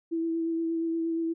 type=tone with vibrato; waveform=sine; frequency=329.6 Hz; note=E4; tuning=in tune; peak=-26 dBFS; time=0.11-1.34 s; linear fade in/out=20 ms; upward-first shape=sine; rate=8.5 Hz; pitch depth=16 cents each way; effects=none